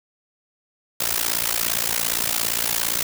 white noise with amplitude modulation, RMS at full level -19 dBFS, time 1-3.03 s, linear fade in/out 5 ms, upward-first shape sine, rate 57.4 Hz, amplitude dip 95%, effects none

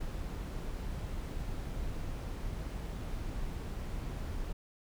brown noise, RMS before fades -38 dBFS, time 0-4.53 s, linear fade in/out 10 ms, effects none

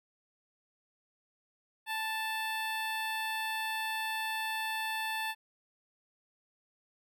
15% pulse tone with notch filter, 880 Hz, A5, in tune, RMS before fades -35 dBFS, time 1.86-5.35 s, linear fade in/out 50 ms, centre 7000 Hz, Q 1.4, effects none

